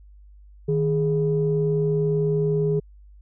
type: tone pair together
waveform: sine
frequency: 155.56 / 415.3 Hz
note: D#3 / G#4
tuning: 0 / 0 cents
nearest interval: octave + perfect fourth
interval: 1700 cents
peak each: -21 dBFS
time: 0.68-2.8 s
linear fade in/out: 10 ms
effects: tanh soft clip ceiling -11 dBFS + added 50 Hz sine -45 dBFS peak until 3.21 s